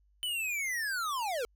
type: linear sweep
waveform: square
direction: down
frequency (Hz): 3035 to 440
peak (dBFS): -32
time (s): 0.23-1.45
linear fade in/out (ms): 0
effects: added 50 Hz sine -64 dBFS peak until 1.55 s

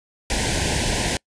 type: band-stop noise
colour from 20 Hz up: pink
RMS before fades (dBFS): -22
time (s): 0.3-1.17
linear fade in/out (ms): 2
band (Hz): 1000 to 1500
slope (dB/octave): 96
effects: noise-tail reverb RT60 0.1 s tail -26 dB re dry + resampled to 22050 Hz

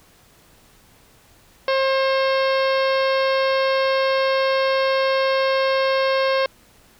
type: harmonic tone with a mistuned harmonic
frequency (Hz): 534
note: C5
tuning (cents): +35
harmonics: 1 / 2 / 3 / 4 / 5 / 6 / 7 / 8 / 9 / 10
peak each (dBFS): -18 / -24 / -28 / -30 / -32 / -34 / -35 / -36 / -37 / -38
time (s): 1.68-6.46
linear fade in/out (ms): 2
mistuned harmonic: 9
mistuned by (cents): -67
effects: pink hiss -53 dBFS RMS until 6.99 s

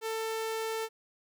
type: tone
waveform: sawtooth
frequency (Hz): 445.1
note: A4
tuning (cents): +20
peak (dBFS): -28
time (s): 0.01-0.89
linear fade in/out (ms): 50
effects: none

